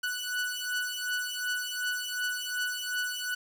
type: beating tone pair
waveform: sawtooth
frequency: 1480 / 1482.7 Hz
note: F#6 / F#6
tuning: 0 / +3 cents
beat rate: 2.7 Hz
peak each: -30 dBFS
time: 0.03-3.35 s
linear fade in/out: 10 ms
effects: 9-bit